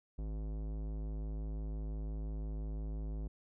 sine tone with tanh clipping, 52.9 Hz, G#1, 33 cents sharp, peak -39 dBFS, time 0.18-3.28 s, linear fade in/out 10 ms, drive 18 dB, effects none

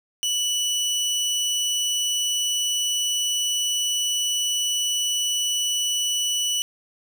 25% pulse tone, 2960 Hz, F#7, in tune, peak -18 dBFS, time 0.23-6.62 s, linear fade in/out 0 ms, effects none

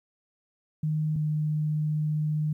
sine tone pair in turn, 154.3 / 152.53 Hz, D#3 / D#3, -14 / -34 cents, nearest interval unison, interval 20 cents, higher first, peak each -24 dBFS, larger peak neither, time 0.83-1.16 / 1.16-2.53 s, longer second, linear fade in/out 5 ms, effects 11-bit

